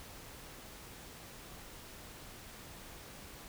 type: silence
effects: pink hiss -51 dBFS RMS until 3.48 s